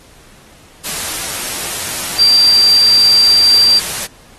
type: tone in noise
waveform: sine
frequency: 4708 Hz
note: D8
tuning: 3 cents sharp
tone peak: -6 dBFS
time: 2.18-3.8 s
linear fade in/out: 20 ms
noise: white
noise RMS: -21 dBFS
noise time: 0.84-4.07 s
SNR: +12 dB
effects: pink hiss -44 dBFS RMS until 4.38 s + AAC 32 kbps